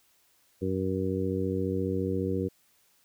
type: harmonic tone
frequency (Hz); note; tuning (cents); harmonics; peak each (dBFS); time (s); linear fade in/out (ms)
94.5; F#2; +37; 1 / 2 / 3 / 4 / 5; -33 / -33 / -33 / -33 / -33; 0.61-2.49; 20
effects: white hiss -66 dBFS RMS until 3.04 s